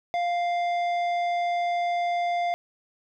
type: tone with tanh clipping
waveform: sine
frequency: 698.5 Hz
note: F5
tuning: in tune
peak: -25 dBFS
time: 0.14-2.54 s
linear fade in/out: 0 ms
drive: 11 dB
effects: none